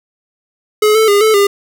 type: tone with pitch steps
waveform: square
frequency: 425.2 / 440.2 / 406.3 / 436.6 / 402.2 Hz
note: G#4 / A4 / G#4 / A4 / G4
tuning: +41 / +1 / -38 / -13 / +44 cents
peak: -8 dBFS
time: 0.82-1.47 s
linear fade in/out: 5 ms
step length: 130 ms
effects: none